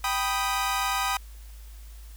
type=chord; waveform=sawtooth; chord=G augmented; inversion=none; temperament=equal; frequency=784 / 987.8 / 1244.5 Hz; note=G5 / B5 / D#6; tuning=0 / 0 / 0 cents; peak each=-26 / -26 / -25 dBFS; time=0.04-1.17 s; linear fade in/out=2 ms; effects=added 53 Hz sine -41 dBFS peak until 2.16 s + white hiss -55 dBFS RMS until 2.16 s